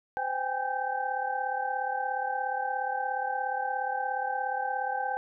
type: tone cluster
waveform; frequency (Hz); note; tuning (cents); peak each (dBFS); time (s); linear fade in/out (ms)
sine; 513 / 782 / 819 / 1550; C5 / G5 / G#5 / G6; -34 / -4 / -24 / -20; -38 / -32 / -32 / -36; 0.17-5.17; 0
effects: none